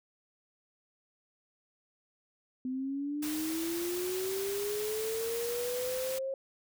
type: linear sweep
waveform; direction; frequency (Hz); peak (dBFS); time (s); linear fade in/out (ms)
sine; up; 253.3 to 541; -32; 2.65-6.34; 2
type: noise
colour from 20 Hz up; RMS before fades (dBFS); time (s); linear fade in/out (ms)
white; -40; 3.22-6.19; 10
effects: none